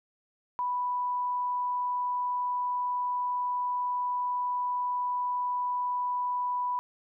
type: tone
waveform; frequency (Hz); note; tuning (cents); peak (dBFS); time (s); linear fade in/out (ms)
sine; 987.8; B5; 0; -27; 0.59-6.79; 0
effects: none